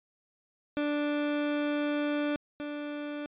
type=tone pair in turn; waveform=30% pulse; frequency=293.7 / 293.7 Hz; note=D4 / D4; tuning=0 / 0 cents; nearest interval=unison; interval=0 cents; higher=neither; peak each=-25 / -32 dBFS; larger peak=first; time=0.77-2.36 / 2.6-3.26 s; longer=first; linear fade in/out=0 ms; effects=resampled to 8000 Hz